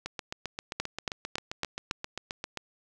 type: two click trains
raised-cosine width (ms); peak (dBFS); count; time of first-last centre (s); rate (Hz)
0.2; -17 / -12; 20 / 5; 0.06-2.573 / 0.8-1.911; 7.56 / 3.6
effects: none